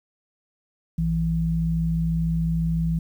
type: tone pair together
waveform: sine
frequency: 57.92 / 164 Hz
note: A#1 / E3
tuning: -10 / -9 cents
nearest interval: octave + tritone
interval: 1801 cents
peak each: -27 / -21 dBFS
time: 0.98-2.99 s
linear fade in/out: 5 ms
effects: 9-bit